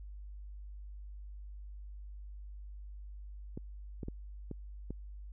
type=clicks; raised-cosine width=3 ms; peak=-27 dBFS; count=5; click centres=3.575 / 4.032 / 4.084 / 4.513 / 4.906 s; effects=added 50 Hz sine -44 dBFS peak until 5.32 s